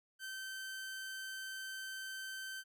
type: tone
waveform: sawtooth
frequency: 1546 Hz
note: G6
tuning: 24 cents flat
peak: -39 dBFS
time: 0.19-2.64 s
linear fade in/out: 50 ms
effects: none